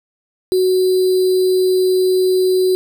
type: tone with sample-and-hold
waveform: sine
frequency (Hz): 370.8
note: F#4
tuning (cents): +4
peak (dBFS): -11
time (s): 0.52-2.75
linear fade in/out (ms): 0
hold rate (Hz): 4410
effects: none